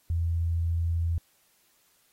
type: tone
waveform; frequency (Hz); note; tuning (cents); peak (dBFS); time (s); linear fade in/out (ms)
sine; 83.8; E2; +29; -24; 0.1-1.18; 0
effects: white hiss -66 dBFS RMS until 2.12 s + AAC 48 kbps